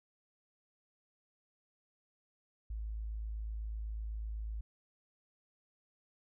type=tone; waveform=sine; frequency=54 Hz; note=A1; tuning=32 cents flat; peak=-37 dBFS; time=2.7-4.61 s; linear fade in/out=5 ms; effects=none